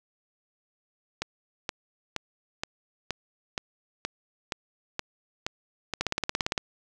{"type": "two click trains", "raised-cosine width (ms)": 0.2, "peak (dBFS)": [-12, -9], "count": [12, 11], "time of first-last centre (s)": [[1.22, 6.409], [6.01, 6.578]], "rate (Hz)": [2.12, 17.6], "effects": []}